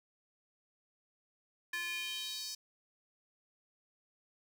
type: tone with high-pass filter sweep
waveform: square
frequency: 346.5 Hz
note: F4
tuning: 14 cents flat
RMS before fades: -40 dBFS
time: 1.73-2.55 s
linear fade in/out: 5 ms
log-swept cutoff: 1800 to 5200 Hz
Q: 3.5
effects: none